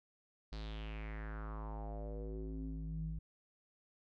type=tone with low-pass filter sweep; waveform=square; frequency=53.6 Hz; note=A1; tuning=45 cents flat; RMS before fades=-43 dBFS; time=0.52-3.19 s; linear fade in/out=5 ms; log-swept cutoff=4500 to 130 Hz; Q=4.2; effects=none